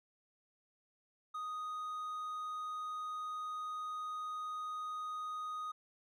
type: tone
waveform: triangle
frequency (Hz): 1244.5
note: D#6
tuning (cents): 0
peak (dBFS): -37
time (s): 1.34-5.72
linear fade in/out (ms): 10
effects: none